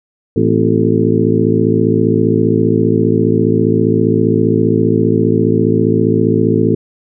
harmonic tone with a mistuned harmonic, 55 Hz, A1, in tune, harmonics 2 / 3 / 4 / 5 / 6 / 7 / 8, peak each -17 / -17 / -17 / -17 / -17 / -17 / -17 dBFS, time 0.36-6.75 s, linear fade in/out 5 ms, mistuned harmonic 5, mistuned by -94 cents, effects none

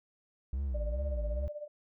triangle tone with vibrato, 61.74 Hz, B1, in tune, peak -29 dBFS, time 0.53-1.48 s, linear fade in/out 0 ms, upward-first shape sine, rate 2.4 Hz, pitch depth 230 cents each way
sine tone with tremolo, 594 Hz, D5, 20 cents sharp, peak -36 dBFS, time 0.74-1.68 s, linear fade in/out 10 ms, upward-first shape sine, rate 16 Hz, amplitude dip 75%
effects none

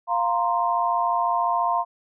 sine chord, F suspended fourth, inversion none, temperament equal, 698.5 / 932.3 / 1046.5 Hz, F5 / Bb5 / C6, 0 / 0 / 0 cents, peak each -24 dBFS, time 0.07-1.85 s, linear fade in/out 50 ms, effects none

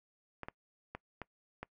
clicks, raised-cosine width 0.5 ms, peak -26 dBFS, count 5, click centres 0.433 / 0.485 / 0.95 / 1.217 / 1.63 s, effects noise-tail reverb RT60 0.1 s tail -23 dB re dry

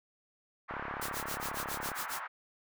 white band-pass noise, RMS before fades -41 dBFS, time 0.68-2.28 s, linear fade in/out 20 ms, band 840 to 1600 Hz, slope 24 dB/octave
click train, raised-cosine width 1 ms, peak -26 dBFS, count 43, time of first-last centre 0.71-1.917 s, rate 34.8 Hz
white noise with tremolo, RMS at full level -38 dBFS, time 1.01-2.22 s, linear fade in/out 10 ms, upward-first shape sine, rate 7.3 Hz, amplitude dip 100%
effects none

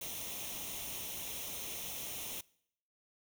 white noise with comb filter, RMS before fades -42 dBFS, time 0.01-2.41 s, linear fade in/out 5 ms, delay 0.32 ms, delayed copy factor +0.65, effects noise-tail reverb RT60 0.7 s tail -23 dB re dry

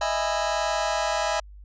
sawtooth chord, E major seventh, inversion third, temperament just, 618.1 / 659.3 / 824.1 / 988.9 Hz, D#5 / E5 / G#5 / B5, -12 / 0 / -14 / +2 cents, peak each -25 / -24 / -24 / -27 dBFS, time 0.01-1.4 s, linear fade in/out 5 ms, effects added 50 Hz sine -42 dBFS peak until 1.64 s + resampled to 16000 Hz

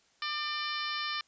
harmonic tone with a mistuned harmonic, 599 Hz, D5, 34 cents sharp, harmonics 2 / 3 / 4 / 5 / 6 / 7 / 8 / 9, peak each -37 / -39 / -40 / -41 / -42 / -42 / -43 / -44 dBFS, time 0.22-1.21 s, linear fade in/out 2 ms, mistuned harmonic 4, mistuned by -23 cents, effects white hiss -67 dBFS RMS until 1.27 s + resampled to 16000 Hz

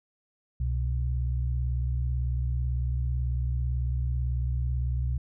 sine tone pair together, 65.41 / 123.48 Hz, C2 / B2, 0 / 0 cents, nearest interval major seventh, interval 1100 cents, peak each -26 / -31 dBFS, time 0.6-5.18 s, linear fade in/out 5 ms, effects none

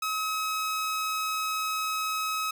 sawtooth tone, 1278 Hz, D#6, 46 cents sharp, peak -24 dBFS, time 0.02-2.51 s, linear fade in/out 5 ms, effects none

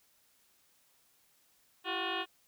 sine tone with frequency modulation, 1064 Hz, C6, 29 cents sharp, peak -32 dBFS, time 1.84-2.26 s, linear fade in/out 50 ms, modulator 363 Hz, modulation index 6.4, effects white hiss -69 dBFS RMS until 2.47 s

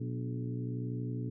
harmonic tone with a mistuned harmonic, 61 Hz, B1, 21 cents flat, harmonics 2 / 3 / 4 / 5 / 6 / 7, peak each -35 / -45 / -42 / -43 / -50 / -48 dBFS, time 0-1.3 s, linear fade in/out 10 ms, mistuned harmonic 5, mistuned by -51 cents, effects none

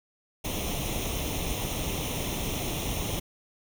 pink noise with comb filter, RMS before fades -31 dBFS, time 0.44-3.2 s, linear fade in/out 10 ms, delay 0.32 ms, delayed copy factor +0.75, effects none

